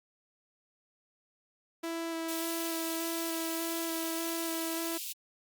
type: tone with vibrato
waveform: sawtooth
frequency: 329.7 Hz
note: E4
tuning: in tune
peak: -30 dBFS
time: 1.83-4.98 s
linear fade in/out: 10 ms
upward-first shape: square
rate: 1.7 Hz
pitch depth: 10 cents each way
type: high-pass noise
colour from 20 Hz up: white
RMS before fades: -39 dBFS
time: 2.28-5.13 s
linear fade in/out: 10 ms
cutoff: 2500 Hz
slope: 48 dB/octave
effects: Opus 48 kbps